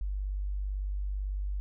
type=tone; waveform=sine; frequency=49 Hz; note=G1; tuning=in tune; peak=-30 dBFS; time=0.01-1.6 s; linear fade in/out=0 ms; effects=none